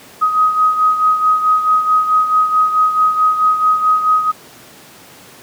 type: beating tone pair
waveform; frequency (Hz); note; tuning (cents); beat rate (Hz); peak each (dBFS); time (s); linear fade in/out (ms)
sine; 1257 / 1261.6; D#6 / D#6; +17 / +24; 4.6; -11 / -18; 0.21-4.32; 20
effects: pink hiss -40 dBFS RMS until 5.42 s + high-pass 150 Hz 12 dB/octave